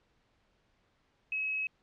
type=tone; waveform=sine; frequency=2564 Hz; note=E7; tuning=49 cents flat; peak=-30 dBFS; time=1.32-1.67 s; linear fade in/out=2 ms; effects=pink hiss -72 dBFS RMS until 1.82 s + low-pass 4000 Hz 12 dB/octave